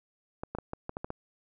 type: clicks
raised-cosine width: 1 ms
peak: -21 dBFS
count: 8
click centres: 0.435 / 0.55 / 0.586 / 0.734 / 0.894 / 0.969 / 1.045 / 1.104 s
effects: none